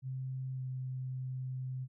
sine tone with pitch glide, 130.81 to 129.31 Hz, C3 to C3, 0 to -20 cents, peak -36 dBFS, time 0.02-1.88 s, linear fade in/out 50 ms, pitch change -20 cents, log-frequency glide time 0.54-0.62 s, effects none

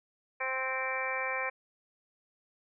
harmonic tone with a mistuned harmonic, 261.6 Hz, C4, in tune, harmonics 2 / 3 / 4 / 5 / 6 / 7 / 8 / 9, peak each -38 / -41 / -38 / -44 / -42 / -38 / -46 / -35 dBFS, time 0.4-1.5 s, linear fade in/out 10 ms, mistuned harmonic 9, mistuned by -17 cents, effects none

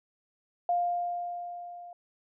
sine tone with level ramp, 702 Hz, F5, 9 cents sharp, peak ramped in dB -23 to -43 dBFS, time 0.69-1.93 s, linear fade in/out 2 ms, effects none

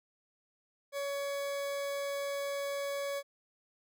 40% pulse tone, 562 Hz, C#5, 24 cents sharp, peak -33 dBFS, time 0.92-3.23 s, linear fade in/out 50 ms, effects none

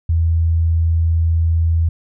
sine tone, 82.41 Hz, E2, in tune, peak -12 dBFS, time 0.09-1.89 s, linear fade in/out 5 ms, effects none

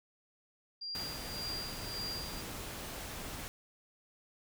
sine tone with tremolo, 4769 Hz, D8, 26 cents sharp, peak -37 dBFS, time 0.81-2.42 s, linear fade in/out 10 ms, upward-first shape sine, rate 1.8 Hz, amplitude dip 70%
pink noise, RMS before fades -43 dBFS, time 0.95-3.48 s, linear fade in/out 0 ms
effects none

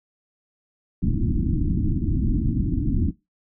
pink low-pass noise, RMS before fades -22 dBFS, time 1.02-3.11 s, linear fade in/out 5 ms, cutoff 330 Hz, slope 96 dB/octave, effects noise-tail reverb RT60 0.2 s tail -19 dB re dry

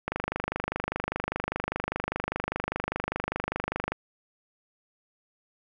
click train, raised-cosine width 0.5 ms, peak -13 dBFS, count 97, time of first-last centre 0.08-3.92 s, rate 25 Hz, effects none

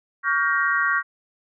sine chord, G half-diminished seventh, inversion second, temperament just, 1128.9 / 1411.2 / 1568 / 1881.6 Hz, Db6 / F6 / G6 / Bb6, +31 / +18 / 0 / +16 cents, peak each -24 dBFS, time 0.23-1.03 s, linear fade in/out 50 ms, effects none

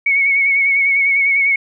sine tone with vibrato, 2217 Hz, C#7, in tune, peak -11 dBFS, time 0.06-1.56 s, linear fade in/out 5 ms, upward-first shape sine, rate 10 Hz, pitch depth 39 cents each way, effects none

